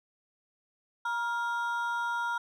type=ring-modulated tone; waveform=triangle; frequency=1174.7 Hz; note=D6; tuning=in tune; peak=-24 dBFS; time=1.05-2.38 s; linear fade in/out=5 ms; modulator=225 Hz; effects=none